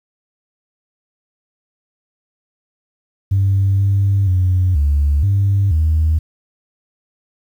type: tone with pitch steps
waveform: sine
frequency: 97.7 / 98.9 / 91.7 / 72.1 / 99.1 / 78.9 Hz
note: G2 / G2 / F#2 / D2 / G2 / D#2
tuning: -5 / +16 / -15 / -31 / +19 / +25 cents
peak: -10 dBFS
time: 3.31-6.19 s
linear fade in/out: 10 ms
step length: 480 ms
effects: tanh soft clip ceiling -8 dBFS + 8-bit